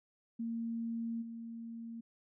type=tone with level steps; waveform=sine; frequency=230 Hz; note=A#3; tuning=23 cents flat; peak=-35 / -42 dBFS; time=0.39-2.01 s; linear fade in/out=10 ms; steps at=1.21 s; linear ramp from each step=20 ms; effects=none